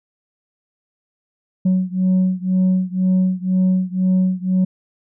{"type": "beating tone pair", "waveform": "sine", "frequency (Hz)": [184.7, 186.7], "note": ["F#3", "F#3"], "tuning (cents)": [-3, 16], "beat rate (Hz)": 2, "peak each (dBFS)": [-15, -16], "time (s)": [1.65, 4.65], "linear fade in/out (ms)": 10, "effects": ["tanh soft clip ceiling -11 dBFS"]}